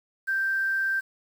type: tone with quantisation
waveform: sine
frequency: 1569 Hz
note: G6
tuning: 1 cent sharp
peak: -23 dBFS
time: 0.27-1.01 s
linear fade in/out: 20 ms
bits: 8
effects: none